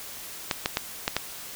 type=clicks; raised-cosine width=0.2 ms; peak=-6 dBFS; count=5; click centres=0.512 / 0.659 / 0.771 / 1.079 / 1.166 s; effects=white hiss -40 dBFS RMS until 1.55 s